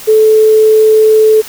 sine tone with quantisation, 435.1 Hz, A4, 19 cents flat, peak -3 dBFS, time 0.07-1.42 s, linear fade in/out 20 ms, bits 5, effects white hiss -29 dBFS RMS until 1.48 s

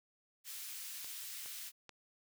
white high-pass noise, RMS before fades -46 dBFS, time 0.44-1.72 s, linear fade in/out 50 ms, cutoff 2000 Hz, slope 12 dB/octave
clicks, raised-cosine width 0.2 ms, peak -33 dBFS, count 3, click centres 1.045 / 1.46 / 1.893 s
effects none

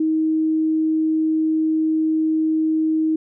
sine tone, 315.8 Hz, D#4, 26 cents sharp, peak -16 dBFS, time 0-3.16 s, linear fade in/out 5 ms, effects none

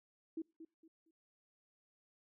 sine tone with echo, 324.2 Hz, E4, 29 cents flat, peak -38 dBFS, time 0.37-0.42 s, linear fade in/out 5 ms, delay 230 ms, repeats 3, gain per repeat -11 dB, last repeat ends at 1.11 s, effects noise-tail reverb RT60 0.3 s tail -26 dB re dry

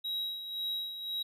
triangle tone with tremolo, 3842 Hz, B7, 48 cents flat, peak -30 dBFS, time 0.04-1.23 s, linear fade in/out 10 ms, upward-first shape sine, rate 1.9 Hz, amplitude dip 60%, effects none

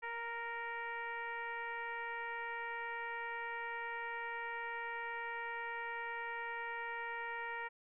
sine tone with frequency modulation, 1396.9 Hz, F6, in tune, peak -39 dBFS, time 0.02-7.69 s, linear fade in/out 20 ms, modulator 464 Hz, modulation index 1.8, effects none

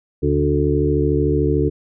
harmonic tone with a mistuned harmonic, 73.42 Hz, D2, in tune, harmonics 1 / 2 / 4 / 5 / 6, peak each -21 / -21 / -21 / -21 / -21 dBFS, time 0.22-1.7 s, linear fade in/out 20 ms, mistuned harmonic 1, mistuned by +53 cents, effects none

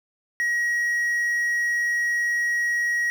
triangle tone with quantisation, 1901 Hz, A#6, 33 cents sharp, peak -19 dBFS, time 0.4-3.1 s, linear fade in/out 0 ms, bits 8, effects none

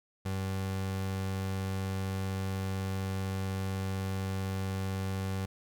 30% pulse tone, 95.8 Hz, G2, 39 cents flat, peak -29 dBFS, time 0.25-5.46 s, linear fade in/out 10 ms, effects none

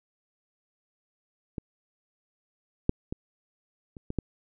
clicks, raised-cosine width 3 ms, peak -20 / -8 / -19 / -30 / -20 / -14 dBFS, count 6, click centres 1.582 / 2.894 / 3.125 / 3.968 / 4.104 / 4.187 s, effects none

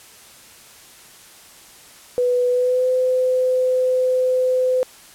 sine tone with pitch glide, 493.9 to 509.5 Hz, B4 to C5, 0 to -46 cents, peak -15 dBFS, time 2.18-4.83 s, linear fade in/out 0 ms, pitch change +54 cents, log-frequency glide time 2.5-2.88 s, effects white hiss -45 dBFS RMS until 5.14 s + low-pass 12000 Hz 12 dB/octave

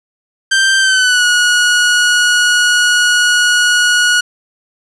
sawtooth tone with pitch glide, 1569 to 1455.5 Hz, G6 to F#6, +1 to -29 cents, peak -5 dBFS, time 0.51-4.21 s, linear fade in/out 10 ms, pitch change -130 cents, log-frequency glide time 0.79-1.25 s, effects resampled to 22050 Hz + 7-bit

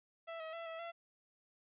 sawtooth tone with pitch steps, 662 / 639 / 668 / 653 / 677 Hz, E5 / D#5 / E5 / E5 / E5, +7 / +46 / +23 / -17 / +46 cents, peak -39 dBFS, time 0.27-0.92 s, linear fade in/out 20 ms, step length 130 ms, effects resampled to 8000 Hz + 13-bit

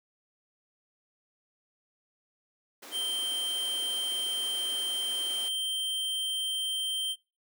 pink high-pass noise, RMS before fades -47 dBFS, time 2.82-5.49 s, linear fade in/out 10 ms, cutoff 290 Hz, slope 24 dB/octave
square tone, 3136 Hz, G7, in tune, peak -30 dBFS, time 2.91-7.16 s, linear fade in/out 50 ms
effects noise-tail reverb RT60 0.3 s tail -25 dB re dry

